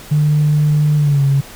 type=tone with pitch glide; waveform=sine; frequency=150 to 138.35 Hz; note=D3 to C#3; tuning=+37 to -3 cents; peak=-9 dBFS; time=0.11-1.41 s; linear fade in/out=10 ms; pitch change=-140 cents; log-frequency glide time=0.97-1.24 s; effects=tanh soft clip ceiling -5 dBFS + pink hiss -36 dBFS RMS until 1.55 s